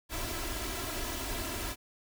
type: noise with comb filter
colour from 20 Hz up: pink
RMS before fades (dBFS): -36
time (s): 0.09-1.76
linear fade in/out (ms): 50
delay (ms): 3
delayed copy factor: +0.75
effects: none